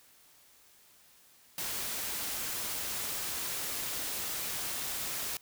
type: noise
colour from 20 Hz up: white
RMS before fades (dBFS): -36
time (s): 1.58-5.37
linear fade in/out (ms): 2
effects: white hiss -61 dBFS RMS until 5.41 s